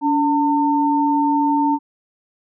sine tone pair together, 286.7 / 903 Hz, D4 / A5, -42 / +45 cents, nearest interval octave + minor sixth, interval 1987 cents, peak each -17 dBFS, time 0.01-1.79 s, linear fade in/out 50 ms, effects none

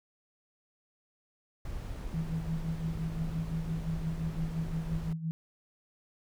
brown noise, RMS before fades -39 dBFS, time 1.65-5.13 s, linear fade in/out 2 ms
sine tone with tremolo, 161.9 Hz, E3, 31 cents flat, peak -29 dBFS, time 2.14-5.31 s, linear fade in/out 0 ms, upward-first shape sine, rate 5.8 Hz, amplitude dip 70%
effects none

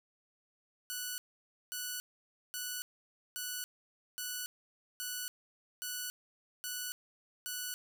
5% pulse tone bursts, 1480 Hz, F#6, in tune, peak -26 dBFS, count 9, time 0.9-7.74 s, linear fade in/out 0 ms, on 280 ms, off 540 ms, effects none

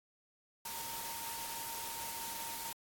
sine tone in noise, 920 Hz, A#5, 23 cents flat, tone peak -46 dBFS, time 0.65-2.73 s, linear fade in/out 5 ms, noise white, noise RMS -43 dBFS, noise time 0.65-2.73 s, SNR -6 dB, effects AAC 64 kbps

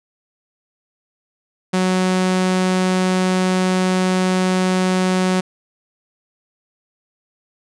sawtooth tone, 185 Hz, F#3, in tune, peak -11 dBFS, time 1.73-5.41 s, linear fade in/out 10 ms, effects resampled to 22050 Hz

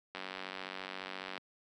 click train, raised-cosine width 0.3 ms, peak -24 dBFS, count 117, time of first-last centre 0.15-1.378 s, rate 94.5 Hz, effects high-pass 200 Hz 12 dB/octave

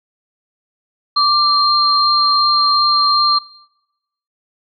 sine tone pair together, 1174.7 / 4186 Hz, D6 / C8, 0 / 0 cents, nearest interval octave + minor seventh, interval 2200 cents, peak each -13 dBFS, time 1.16-3.39 s, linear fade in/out 10 ms, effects noise-tail reverb RT60 0.9 s tail -21 dB re dry

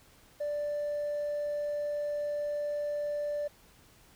triangle tone with hard clipping, 587.3 Hz, D5, in tune, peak -30 dBFS, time 0.4-3.48 s, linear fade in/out 10 ms, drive 2 dB, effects pink hiss -60 dBFS RMS until 4.15 s

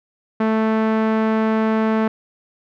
sawtooth tone with low-pass filter, 220 Hz, A3, in tune, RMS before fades -18 dBFS, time 0.4-2.08 s, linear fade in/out 5 ms, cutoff 1600 Hz, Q 0.92, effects none

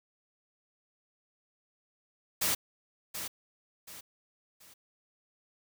white noise with echo, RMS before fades -29 dBFS, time 2.41-2.55 s, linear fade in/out 10 ms, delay 730 ms, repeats 3, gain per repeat -9 dB, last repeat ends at 4.74 s, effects none

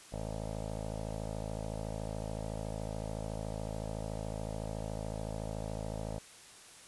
15% pulse tone with low-pass filter, 53.8 Hz, A1, 38 cents flat, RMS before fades -39 dBFS, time 0.12-6.19 s, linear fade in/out 10 ms, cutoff 690 Hz, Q 4.8, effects white hiss -54 dBFS RMS until 6.87 s + resampled to 24000 Hz

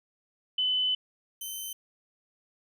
sine / 10% pulse tone pair in turn, 3017 / 3070 Hz, F#7 / G7, +33 / -37 cents, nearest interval unison, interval 30 cents, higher second, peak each -24 / -27 dBFS, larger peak first, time 0.58-0.95 / 1.41-1.73 s, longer first, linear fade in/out 5 ms, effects none

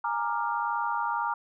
sine chord, Bb dominant seventh, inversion third, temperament equal with one note detuned, 830.6 / 932.3 / 1185.6 / 1396.9 Hz, Ab5 / Bb5 / D6 / F6, 0 / 0 / +16 / 0 cents, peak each -34 / -29 / -33 / -34 dBFS, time 0.04-1.34 s, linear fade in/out 5 ms, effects none

